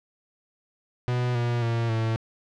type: tone with pitch steps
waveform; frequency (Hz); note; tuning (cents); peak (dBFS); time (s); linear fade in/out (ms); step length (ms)
45% pulse; 123.47 / 119.68 / 116 / 112.44; B2 / A#2 / A#2 / A2; 0 / +46 / -8 / +38; -23; 1.08-2.16; 0; 270
effects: low-pass 4000 Hz 12 dB/octave